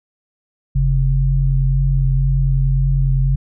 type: tone pair together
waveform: sine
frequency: 45.81 / 135.5 Hz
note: F#1 / C#3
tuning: -17 / -39 cents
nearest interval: octave + perfect fifth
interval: 1878 cents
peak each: -15 dBFS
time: 0.75-3.36 s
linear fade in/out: 10 ms
effects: none